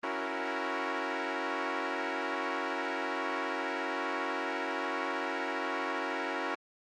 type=chord; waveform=10% pulse; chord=F# dominant seventh; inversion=second; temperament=equal; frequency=277.2 / 329.6 / 370 / 466.2 Hz; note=C#4 / E4 / F#4 / A#4; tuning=0 / 0 / 0 / 0 cents; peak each=-29 dBFS; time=0.03-6.55 s; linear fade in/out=5 ms; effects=low-pass 3000 Hz 12 dB/octave + Opus 24 kbps